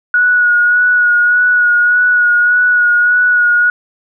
sine tone with vibrato, 1457 Hz, F#6, 27 cents flat, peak -7 dBFS, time 0.14-3.7 s, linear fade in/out 2 ms, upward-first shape sine, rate 1.7 Hz, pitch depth 21 cents each way, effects none

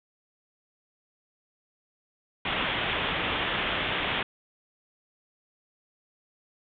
white low-pass noise, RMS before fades -29 dBFS, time 2.45-4.23 s, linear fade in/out 5 ms, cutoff 3500 Hz, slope 96 dB/octave, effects none

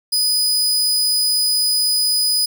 sawtooth tone, 4978 Hz, D#8, in tune, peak -12 dBFS, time 0.12-2.46 s, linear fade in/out 10 ms, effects none

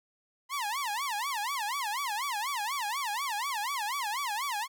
sawtooth tone with vibrato, 969 Hz, B5, 33 cents flat, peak -27 dBFS, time 0.49-4.68 s, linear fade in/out 50 ms, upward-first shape sine, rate 4.1 Hz, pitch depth 300 cents each way, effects none

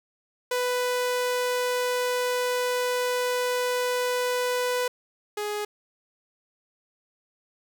sawtooth tone pair in turn, 496 / 417.1 Hz, B4 / G#4, +7 / +7 cents, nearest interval minor third, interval 300 cents, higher first, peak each -20 / -24 dBFS, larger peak first, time 0.51-4.88 / 5.37-5.65 s, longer first, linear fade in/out 5 ms, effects none

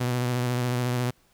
sawtooth tone with vibrato, 123.47 Hz, B2, in tune, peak -20 dBFS, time 0-1.11 s, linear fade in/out 10 ms, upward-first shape sine, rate 14 Hz, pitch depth 32 cents each way, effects pink hiss -63 dBFS RMS until 1.33 s

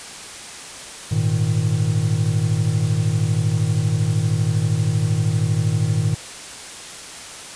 triangle chord, Ab suspended second, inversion none, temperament equal, 103.83 / 116.54 / 155.56 Hz, Ab2 / Bb2 / Eb3, 0 / 0 / 0 cents, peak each -19 dBFS, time 1.11-6.15 s, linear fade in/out 10 ms, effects white hiss -35 dBFS RMS until 7.55 s + resampled to 22050 Hz

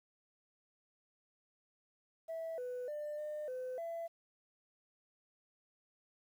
sine tone with pitch steps, 654 / 497 / 596 / 603 / 509 / 670 Hz, E5 / B4 / D5 / D5 / C5 / E5, -14 / +11 / +25 / +46 / -48 / +28 cents, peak -37 dBFS, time 2.28-4.08 s, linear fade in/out 20 ms, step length 300 ms, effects tanh soft clip ceiling -37 dBFS + 11-bit

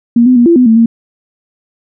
sine tone with pitch steps, 236 / 253.2 / 239.6 / 339.2 / 250.6 / 223.9 / 229.7 Hz, A#3 / B3 / A#3 / E4 / B3 / A3 / A#3, +22 / +43 / +48 / +50 / +25 / +30 / -25 cents, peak -3 dBFS, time 0.16-0.86 s, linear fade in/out 5 ms, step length 100 ms, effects none

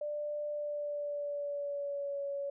sine tone with pitch glide, 592 to 562.7 Hz, D5 to C#5, +14 to +26 cents, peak -34 dBFS, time 0.01-2.5 s, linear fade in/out 5 ms, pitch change -88 cents, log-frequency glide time 0.5-2.19 s, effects none

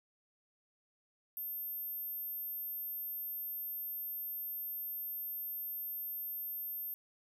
sine tone, 13290 Hz, G#9, in tune, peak -38 dBFS, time 1.37-6.94 s, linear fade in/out 0 ms, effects none

